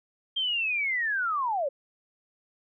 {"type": "linear sweep", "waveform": "sine", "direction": "down", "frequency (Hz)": [3200, 522], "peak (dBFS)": -25, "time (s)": [0.36, 1.69], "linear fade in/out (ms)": 10, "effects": []}